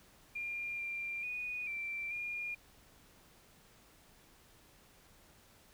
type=tone with pitch steps; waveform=sine; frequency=2400 / 2380 / 2469 / 2348 / 2418 Hz; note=D7 / D7 / D#7 / D7 / D7; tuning=+37 / +22 / -14 / -1 / +50 cents; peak=-37 dBFS; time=0.35-2.55 s; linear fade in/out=10 ms; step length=440 ms; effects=pink hiss -63 dBFS RMS until 5.73 s